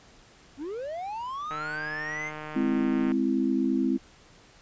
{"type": "linear sweep", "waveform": "triangle", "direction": "up", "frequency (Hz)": [254.3, 2130], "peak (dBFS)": -30, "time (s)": [0.57, 2.32], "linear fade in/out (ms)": 50}
{"type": "click train", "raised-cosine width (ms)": 0.5, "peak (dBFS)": -23, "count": 247, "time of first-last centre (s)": [1.51, 3.118], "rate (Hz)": 153}
{"type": "chord", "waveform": "sine", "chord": "Ab augmented", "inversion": "none", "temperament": "equal with one note detuned", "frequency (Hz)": [207.7, 261.6, 331], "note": ["Ab3", "C4", "E4"], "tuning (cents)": [0, 0, 7], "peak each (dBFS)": [-29, -25, -28], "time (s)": [2.55, 3.98], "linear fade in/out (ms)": 20}
{"effects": ["pink hiss -55 dBFS RMS until 4.61 s", "resampled to 16000 Hz"]}